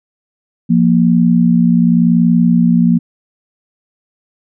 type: tone pair together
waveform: sine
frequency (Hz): 174 / 234.9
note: F3 / A#3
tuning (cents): -6 / +13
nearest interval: perfect fourth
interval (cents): 519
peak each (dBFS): -10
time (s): 0.69-2.99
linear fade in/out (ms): 20
effects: none